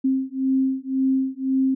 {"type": "beating tone pair", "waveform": "sine", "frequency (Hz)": [263.9, 265.8], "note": ["C4", "C4"], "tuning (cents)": [15, 27], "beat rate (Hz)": 1.9, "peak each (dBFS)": -22, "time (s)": [0.04, 1.75], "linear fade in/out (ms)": 10, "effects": []}